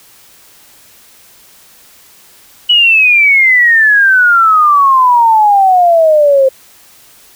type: exponential sweep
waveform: sine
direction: down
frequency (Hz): 2960 to 523.3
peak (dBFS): -4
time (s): 2.69-6.49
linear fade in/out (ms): 10
effects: white hiss -42 dBFS RMS until 7.35 s